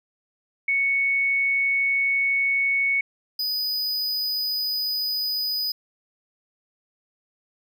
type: tone pair in turn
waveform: sine / square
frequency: 2217 / 4977 Hz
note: C#7 / D#8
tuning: 0 / 0 cents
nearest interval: octave + major second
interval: 1400 cents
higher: second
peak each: -19 / -24 dBFS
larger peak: first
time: 0.68-3.01 / 3.39-5.72 s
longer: neither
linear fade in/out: 5 ms
effects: none